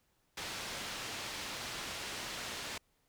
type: low-pass noise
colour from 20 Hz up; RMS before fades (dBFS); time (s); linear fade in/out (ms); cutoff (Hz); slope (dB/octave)
white; -42; 0.37-2.78; 5; 4700; 12
effects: pink hiss -75 dBFS RMS until 3.08 s